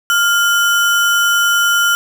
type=tone with sample-and-hold; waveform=sine; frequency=1400 Hz; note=F6; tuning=4 cents sharp; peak=-10 dBFS; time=0.1-1.95 s; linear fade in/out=0 ms; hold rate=4410 Hz; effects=none